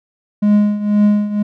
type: tone with tremolo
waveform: triangle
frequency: 207.7 Hz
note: G#3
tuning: in tune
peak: -5 dBFS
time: 0.42-1.43 s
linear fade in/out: 10 ms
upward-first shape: triangle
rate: 2 Hz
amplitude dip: 80%
effects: none